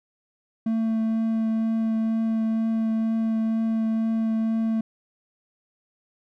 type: tone with vibrato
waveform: triangle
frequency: 223.4 Hz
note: A3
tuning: 27 cents sharp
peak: -19 dBFS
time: 0.66-4.81 s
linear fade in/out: 5 ms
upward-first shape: triangle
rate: 2.1 Hz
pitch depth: 11 cents each way
effects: none

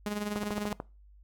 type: tone with tremolo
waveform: sawtooth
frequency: 207.7 Hz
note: G#3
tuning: in tune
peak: -25 dBFS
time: 0.06-0.73 s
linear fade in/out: 2 ms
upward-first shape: triangle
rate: 20 Hz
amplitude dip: 70%
type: click train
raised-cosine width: 1 ms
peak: -20 dBFS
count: 7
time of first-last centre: 0.36-0.801 s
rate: 13.6 Hz
effects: noise-tail reverb RT60 0.3 s tail -22 dB re dry + added 50 Hz sine -53 dBFS peak until 1.23 s

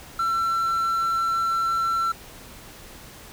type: tone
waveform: triangle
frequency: 1347 Hz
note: E6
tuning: 37 cents sharp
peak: -19 dBFS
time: 0.19-2.12 s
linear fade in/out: 5 ms
effects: pink hiss -44 dBFS RMS until 3.32 s

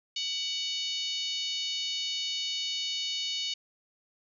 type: harmonic tone with a mistuned harmonic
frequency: 740 Hz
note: F#5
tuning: in tune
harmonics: 3 / 4 / 5 / 6 / 7 / 8 / 9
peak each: -44 / -34 / -36 / -36 / -44 / -46 / -45 dBFS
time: 0.16-3.54 s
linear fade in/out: 5 ms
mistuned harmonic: 3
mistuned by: +38 cents
effects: none

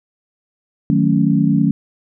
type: chord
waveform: sine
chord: D# half-diminished seventh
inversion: none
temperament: equal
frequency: 155.56 / 185 / 220 / 277.2 Hz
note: D#3 / F#3 / A3 / C#4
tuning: 0 / 0 / 0 / 0 cents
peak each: -17 dBFS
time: 0.9-1.71 s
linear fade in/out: 0 ms
effects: none

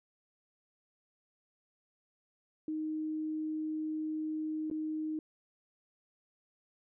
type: tone with dropouts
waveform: sine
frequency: 311.1 Hz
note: D#4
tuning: in tune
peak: -33 dBFS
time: 2.68-5.19 s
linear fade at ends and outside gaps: 2 ms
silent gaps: 4.701-4.712 s
effects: none

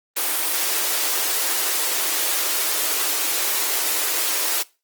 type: high-pass noise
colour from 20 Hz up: white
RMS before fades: -22 dBFS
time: 0.16-4.63 s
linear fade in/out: 10 ms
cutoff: 290 Hz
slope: 96 dB/octave
effects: noise-tail reverb RT60 0.3 s tail -22 dB re dry + Opus 24 kbps

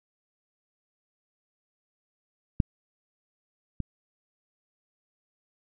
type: clicks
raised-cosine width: 5 ms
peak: -8 / -18 dBFS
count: 2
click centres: 2.602 / 3.803 s
effects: none

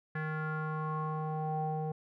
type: tone with low-pass filter sweep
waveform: square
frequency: 155.56 Hz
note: D#3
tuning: in tune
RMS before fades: -35 dBFS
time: 0.15-1.92 s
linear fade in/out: 5 ms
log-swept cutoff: 1700 to 660 Hz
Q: 6
effects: none

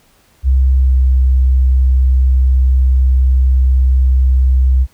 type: tone with pitch glide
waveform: sine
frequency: 65.41 to 64.58 Hz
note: C2 to C2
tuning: 0 to -22 cents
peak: -7 dBFS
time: 0.43-4.87 s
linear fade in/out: 50 ms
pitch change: -22 cents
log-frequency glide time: 0.78-0.95 s
effects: pink hiss -52 dBFS RMS until 4.93 s

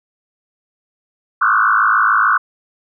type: tone with frequency modulation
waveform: sine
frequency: 1298 Hz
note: E6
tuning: 27 cents flat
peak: -10 dBFS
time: 1.41-2.38 s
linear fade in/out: 10 ms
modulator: 53.4 Hz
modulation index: 4.2
effects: none

